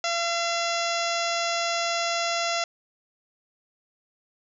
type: harmonic tone with a mistuned harmonic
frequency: 681 Hz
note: F5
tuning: 44 cents flat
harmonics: 1 / 2 / 3 / 4 / 5 / 6 / 7 / 8 / 9 / 10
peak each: -28 / -31 / -33 / -34 / -35 / -36 / -36 / -37 / -38 / -38 dBFS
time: 0.04-2.64 s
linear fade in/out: 2 ms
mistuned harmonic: 7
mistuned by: +55 cents
effects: none